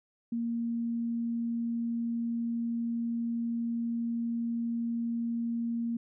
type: tone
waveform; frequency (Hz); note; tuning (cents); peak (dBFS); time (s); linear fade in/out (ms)
sine; 233.1; A#3; 0; -29; 0.32-5.97; 5
effects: none